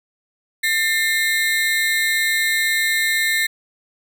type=ring-modulated tone; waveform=35% pulse; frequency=1958 Hz; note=B6; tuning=15 cents flat; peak=-12 dBFS; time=0.63-3.47 s; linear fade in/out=10 ms; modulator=158 Hz; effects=none